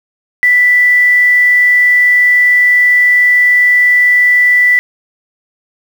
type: tone with quantisation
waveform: sine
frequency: 1975.5 Hz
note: B6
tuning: in tune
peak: -5 dBFS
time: 0.43-4.79 s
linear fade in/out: 0 ms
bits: 5
effects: none